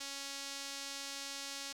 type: tone with band-pass filter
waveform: sawtooth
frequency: 277.1 Hz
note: C#4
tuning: 1 cent flat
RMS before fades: -44 dBFS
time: 0-1.73 s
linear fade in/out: 10 ms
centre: 5400 Hz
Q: 1.3
effects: 11-bit